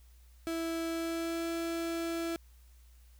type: tone with pitch glide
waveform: 35% pulse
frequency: 329.6 to 333.4 Hz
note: E4 to E4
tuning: 0 to +20 cents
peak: -31 dBFS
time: 0.47-2.36 s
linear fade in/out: 0 ms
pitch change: +20 cents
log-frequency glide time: 0.88-1.49 s
effects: added 60 Hz sine -55 dBFS peak until 3.19 s + white hiss -68 dBFS RMS until 3.19 s